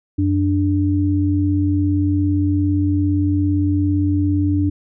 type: tone pair together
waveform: sine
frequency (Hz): 92.06 / 293.7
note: F#2 / D4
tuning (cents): -8 / 0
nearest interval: octave + minor sixth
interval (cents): 2008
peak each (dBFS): -17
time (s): 0.18-4.7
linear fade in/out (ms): 10
effects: none